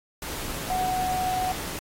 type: tone in noise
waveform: sine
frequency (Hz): 740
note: F#5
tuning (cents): 0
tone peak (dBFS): -24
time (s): 0.7-1.52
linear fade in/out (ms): 2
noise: pink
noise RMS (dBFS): -34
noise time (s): 0.22-1.79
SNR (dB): +7
effects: AAC 48 kbps